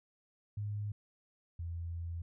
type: tone pair in turn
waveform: sine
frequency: 103.83 / 84.6 Hz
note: G#2 / E2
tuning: 0 / +45 cents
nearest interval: major third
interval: 355 cents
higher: first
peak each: -35 / -37 dBFS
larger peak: first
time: 0.57-0.92 / 1.59-2.22 s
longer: second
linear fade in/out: 5 ms
effects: none